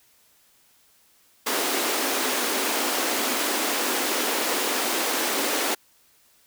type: high-pass noise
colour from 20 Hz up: pink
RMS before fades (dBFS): -25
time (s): 1.46-5.75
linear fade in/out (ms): 10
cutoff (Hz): 250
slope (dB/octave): 48
effects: white hiss -60 dBFS RMS until 6.46 s